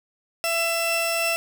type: tone pair together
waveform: sawtooth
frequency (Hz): 668 / 2675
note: E5 / E7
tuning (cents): +23 / +25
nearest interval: 2 octaves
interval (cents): 2402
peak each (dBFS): -21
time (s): 0.44-1.36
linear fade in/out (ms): 0
effects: none